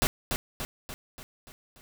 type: noise with echo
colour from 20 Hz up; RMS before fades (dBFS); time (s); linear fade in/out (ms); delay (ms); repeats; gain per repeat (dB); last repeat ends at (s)
pink; -24; 0.02-0.07; 0; 290; 6; -5; 1.81
effects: none